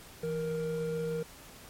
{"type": "tone pair together", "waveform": "triangle", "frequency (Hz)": [164.81, 468], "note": ["E3", "A#4"], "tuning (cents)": [0, 7], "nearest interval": "octave + tritone", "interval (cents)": 1807, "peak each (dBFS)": [-34, -30], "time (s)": [0.23, 1.23], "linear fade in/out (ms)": 5, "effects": ["pink hiss -51 dBFS RMS until 1.69 s", "MP3 64 kbps"]}